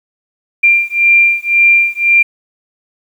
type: beating tone pair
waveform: sine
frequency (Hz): 2379 / 2380.9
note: D7 / D7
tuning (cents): +22 / +23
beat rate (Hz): 1.9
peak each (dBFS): -10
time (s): 0.63-2.23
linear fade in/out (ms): 10
effects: 7-bit